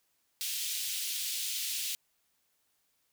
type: high-pass noise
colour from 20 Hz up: pink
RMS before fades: -35 dBFS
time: 0.41-1.95 s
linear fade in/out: 0 ms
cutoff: 2900 Hz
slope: 24 dB/octave
effects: white hiss -75 dBFS RMS until 3.12 s